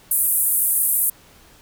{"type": "band-pass noise", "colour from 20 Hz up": "pink", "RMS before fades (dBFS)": -19, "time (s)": [0.11, 1.1], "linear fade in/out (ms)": 5, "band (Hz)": [9400, 15000], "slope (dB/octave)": 48, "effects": ["pink hiss -50 dBFS RMS until 1.61 s"]}